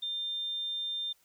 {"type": "tone", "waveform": "sine", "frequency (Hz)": 3600, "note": "A7", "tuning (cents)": 39, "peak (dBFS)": -32, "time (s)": [0.02, 1.13], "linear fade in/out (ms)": 10, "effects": ["white hiss -68 dBFS RMS until 1.24 s"]}